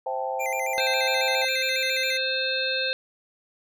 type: chord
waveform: sine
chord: A minor seventh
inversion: first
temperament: equal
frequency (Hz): 523.3 / 659.3 / 784 / 880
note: C5 / E5 / G5 / A5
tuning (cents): 0 / 0 / 0 / 0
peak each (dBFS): -30 / -35 / -30 / -33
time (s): 0.06-1.45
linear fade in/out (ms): 5
type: tone with vibrato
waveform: square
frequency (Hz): 2217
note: C#7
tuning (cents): 0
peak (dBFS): -30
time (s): 0.39-2.18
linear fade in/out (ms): 20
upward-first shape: square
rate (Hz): 7.3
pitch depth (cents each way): 120
type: harmonic tone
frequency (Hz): 523.3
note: C5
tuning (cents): 0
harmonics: 1 / 3 / 5 / 7 / 8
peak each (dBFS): -30 / -30 / -30 / -30 / -30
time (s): 0.78-2.93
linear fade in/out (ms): 0
effects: none